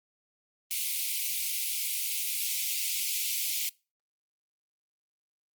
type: high-pass noise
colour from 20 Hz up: white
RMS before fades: -31 dBFS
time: 0.71-3.69 s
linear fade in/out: 0 ms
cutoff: 2100 Hz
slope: 96 dB/octave
effects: noise-tail reverb RT60 0.3 s tail -24 dB re dry + Opus 24 kbps